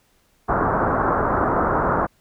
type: low-pass noise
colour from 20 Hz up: white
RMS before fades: -20 dBFS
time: 0.48-2.07 s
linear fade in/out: 20 ms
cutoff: 1400 Hz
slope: 48 dB/octave
effects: pink hiss -62 dBFS RMS until 2.2 s